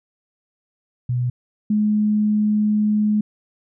sine tone pair in turn, 123.47 / 211.2 Hz, B2 / G#3, 0 / +29 cents, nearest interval major sixth, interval 929 cents, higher second, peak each -18 / -15 dBFS, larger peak second, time 1.09-1.3 / 1.7-3.21 s, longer second, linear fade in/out 5 ms, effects none

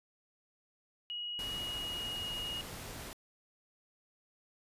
sine tone with pitch glide, 2900 to 2875 Hz, F#7 to F7, -35 to +50 cents, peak -37 dBFS, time 1.1-2.61 s, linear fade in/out 0 ms, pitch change -15 cents, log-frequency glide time 1.38-2.37 s
pink noise, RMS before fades -45 dBFS, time 1.39-3.13 s, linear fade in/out 0 ms
effects resampled to 32000 Hz

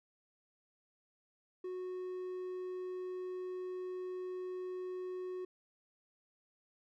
triangle tone, 367.1 Hz, F#4, 14 cents flat, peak -37 dBFS, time 1.64-5.45 s, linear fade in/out 5 ms, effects none

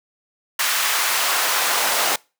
pink noise with high-pass filter sweep, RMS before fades -20 dBFS, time 0.59-2.16 s, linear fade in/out 5 ms, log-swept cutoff 1400 to 660 Hz, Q 0.98, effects noise-tail reverb RT60 0.3 s tail -25 dB re dry

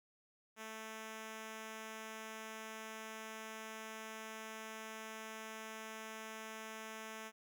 5% pulse tone, 220 Hz, A3, in tune, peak -35 dBFS, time 0.56-7.32 s, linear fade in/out 50 ms, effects none

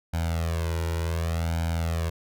sawtooth tone with flanger, 82.8 Hz, E2, 8 cents sharp, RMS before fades -27 dBFS, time 0.13-2.1 s, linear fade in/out 10 ms, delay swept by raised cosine 1.3 to 2.12 ms, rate 0.67 Hz, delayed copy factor +1, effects none

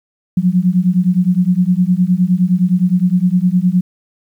sine beating tone pair, 176.1 / 185.8 Hz, F3 / F#3, +15 / +7 cents, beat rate 9.7 Hz, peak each -13 dBFS, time 0.37-3.81 s, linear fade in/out 5 ms, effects 8-bit

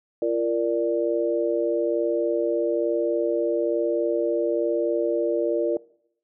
sine chord, Bb major, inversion second, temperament equal with one note detuned, 342.8 / 466.2 / 587.3 Hz, F4 / Bb4 / D5, -32 / 0 / 0 cents, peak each -25 dBFS, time 0.22-5.77 s, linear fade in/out 2 ms, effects noise-tail reverb RT60 0.7 s tail -22 dB re dry

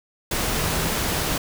sine tone in noise, 158.9 Hz, D#3, 37 cents sharp, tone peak -28 dBFS, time 0.63-0.89 s, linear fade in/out 5 ms, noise pink, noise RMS -24 dBFS, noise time 0.31-1.38 s, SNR -7 dB, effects none

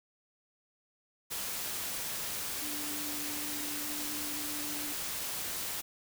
sine tone in noise, 296 Hz, D4, 14 cents sharp, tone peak -43 dBFS, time 2.61-4.94 s, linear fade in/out 20 ms, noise white, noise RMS -37 dBFS, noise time 1.3-5.82 s, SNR -9 dB, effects none

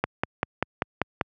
click train, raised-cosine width 0.5 ms, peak -7 dBFS, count 7, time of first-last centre 0.04-1.212 s, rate 5.12 Hz, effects high-pass 80 Hz 12 dB/octave

